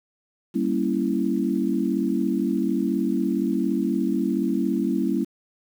sine chord, G diminished seventh, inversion none, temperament equal with one note detuned, 196 / 233.1 / 277.2 / 331 Hz, G3 / Bb3 / Db4 / Fb4, 0 / 0 / 0 / +7 cents, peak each -26 dBFS, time 0.54-5.25 s, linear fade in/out 20 ms, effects 8-bit

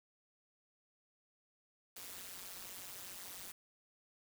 white noise with amplitude modulation, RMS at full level -45 dBFS, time 1.96-3.52 s, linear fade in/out 5 ms, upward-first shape sine, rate 185 Hz, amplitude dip 100%, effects none

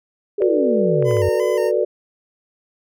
sine exponential sweep, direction down, 418.4 to 87.6 Hz, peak -19 dBFS, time 0.38-1.29 s, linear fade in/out 5 ms
sine chord, B minor seventh, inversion second, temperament equal with one note detuned, 370 / 440 / 488.2 / 587.3 Hz, F#4 / A4 / B4 / D5, 0 / 0 / -20 / 0 cents, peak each -21 dBFS, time 0.4-1.85 s, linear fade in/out 10 ms
clicks, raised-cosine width 0.5 ms, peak -19 dBFS, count 4, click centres 0.42 / 1.025 / 1.111 / 1.169 s
25% pulse tone with vibrato, 964 Hz, B5, 42 cents flat, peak -26 dBFS, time 1.04-1.72 s, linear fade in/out 50 ms, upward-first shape square, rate 2.8 Hz, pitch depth 85 cents each way
effects none

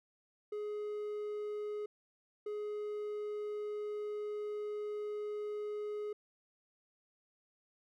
triangle tone bursts at uneven times, 419 Hz, G#4, 15 cents sharp, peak -35 dBFS, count 2, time 0.52-1.86 / 2.46-6.13 s, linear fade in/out 5 ms, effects none

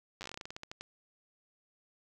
slowing click train, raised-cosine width 0.2 ms, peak -25 dBFS, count 17, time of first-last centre 0.21-0.81 s, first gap 9 ms, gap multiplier 1.17, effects none

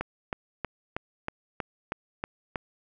click train, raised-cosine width 0.5 ms, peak -15 dBFS, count 9, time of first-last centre 0.01-2.558 s, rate 3.14 Hz, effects none

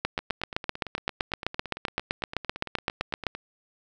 two click trains, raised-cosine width 0.3 ms, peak -9 / -20 dBFS, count 26 / 29, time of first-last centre 0.05-3.268 / 0.19-3.35 s, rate 7.77 / 8.86 Hz, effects none

